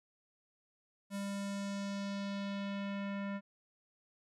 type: tone with low-pass filter sweep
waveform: square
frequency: 199.2 Hz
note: G3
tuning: 28 cents sharp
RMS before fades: -39 dBFS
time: 1.1-3.41 s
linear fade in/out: 50 ms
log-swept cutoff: 11000 to 1900 Hz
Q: 1.5
effects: none